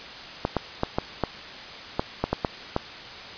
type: clicks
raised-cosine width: 1 ms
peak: -8 dBFS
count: 10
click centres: 0.451 / 0.567 / 0.834 / 0.985 / 1.237 / 1.995 / 2.24 / 2.33 / 2.448 / 2.764 s
effects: white hiss -39 dBFS RMS until 3.37 s + resampled to 11025 Hz